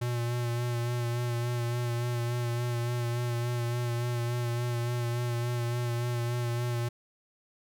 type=tone with vibrato; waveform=square; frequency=120 Hz; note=B2; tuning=49 cents flat; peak=-29 dBFS; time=0.01-6.89 s; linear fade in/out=10 ms; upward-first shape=sine; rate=3.5 Hz; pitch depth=28 cents each way; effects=none

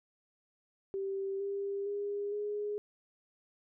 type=tone with pitch steps; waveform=sine; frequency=390 / 398.2 / 406.6 / 415.1 Hz; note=G4 / G4 / G#4 / G#4; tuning=-9 / +27 / -37 / -1 cents; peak=-33 dBFS; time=0.94-2.78 s; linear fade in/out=0 ms; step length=460 ms; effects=none

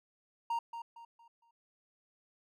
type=tone with echo; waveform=triangle; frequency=930 Hz; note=A#5; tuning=4 cents flat; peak=-29 dBFS; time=0.5-0.59 s; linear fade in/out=5 ms; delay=230 ms; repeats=4; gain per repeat=-9 dB; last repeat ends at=1.51 s; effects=none

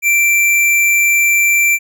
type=tone; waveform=square; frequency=2349 Hz; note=D7; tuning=in tune; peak=-10 dBFS; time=0.02-1.79 s; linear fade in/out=50 ms; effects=none

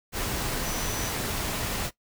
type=tone in noise; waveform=sine; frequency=5940 Hz; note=F#8; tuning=6 cents sharp; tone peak=-37 dBFS; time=0.62-1.13 s; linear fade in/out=50 ms; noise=pink; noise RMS=-30 dBFS; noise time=0.12-1.91 s; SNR=-10 dB; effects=noise-tail reverb RT60 0.1 s tail -17 dB re dry

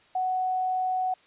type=tone; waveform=sine; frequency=743 Hz; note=F#5; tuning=7 cents sharp; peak=-24 dBFS; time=0.15-1.14 s; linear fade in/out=5 ms; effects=white hiss -59 dBFS RMS until 1.26 s + resampled to 8000 Hz

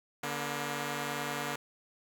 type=tone pair together; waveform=5% pulse; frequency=145.1 / 238.4 Hz; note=D3 / A#3; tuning=-21 / +39 cents; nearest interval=major sixth; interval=860 cents; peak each=-25 / -25 dBFS; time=0.23-1.56 s; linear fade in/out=5 ms; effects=none

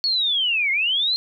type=linear two-way sweep; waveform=sine; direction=down then up; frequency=4435 to 2093 to 4218 Hz; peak=-18 dBFS; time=0.04-1.16 s; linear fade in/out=0 ms; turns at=0.71 s; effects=10-bit

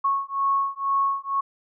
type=beating tone pair; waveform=sine; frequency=1100 / 1102.1 Hz; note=C#6 / C#6; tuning=-14 / -10 cents; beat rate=2.1 Hz; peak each=-24 / -24 dBFS; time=0.04-1.41 s; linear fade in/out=10 ms; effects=none

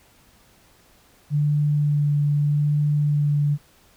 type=tone with vibrato; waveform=sine; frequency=146.83 Hz; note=D3; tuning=in tune; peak=-17 dBFS; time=1.3-3.58 s; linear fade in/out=50 ms; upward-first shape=sine; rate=0.81 Hz; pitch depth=12 cents each way; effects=pink hiss -56 dBFS RMS until 3.96 s

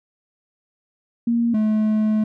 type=tone pair in turn; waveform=sine / triangle; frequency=234.3 / 215.3 Hz; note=A#3 / A3; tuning=+9 / -37 cents; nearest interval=minor second; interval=146 cents; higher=first; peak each=-16 / -14 dBFS; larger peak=second; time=1.27-1.54 / 1.54-2.24 s; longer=second; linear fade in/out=5 ms; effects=none

